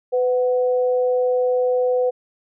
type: tone pair together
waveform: sine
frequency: 501.5 / 740 Hz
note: B4 / F#5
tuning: +26 / 0 cents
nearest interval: perfect fifth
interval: 674 cents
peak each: -16 / -28 dBFS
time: 0.12-2.11 s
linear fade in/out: 20 ms
effects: none